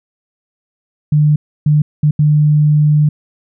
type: tone bursts at uneven times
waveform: sine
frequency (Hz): 150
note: D3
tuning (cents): +37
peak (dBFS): -7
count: 4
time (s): 1.12-1.36 / 1.66-1.82 / 2.03-2.11 / 2.19-3.09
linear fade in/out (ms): 5
effects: none